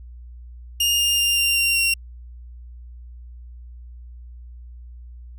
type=tone with pitch steps; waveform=sawtooth; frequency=2829 / 2813 / 2797 / 2780 / 2764 / 2748 Hz; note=F7 / F7 / F7 / F7 / F7 / F7; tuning=+22 / +12 / +2 / -9 / -19 / -29 cents; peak=-14 dBFS; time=0.8-1.94 s; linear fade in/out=5 ms; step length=190 ms; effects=added 60 Hz sine -37 dBFS peak until 5.38 s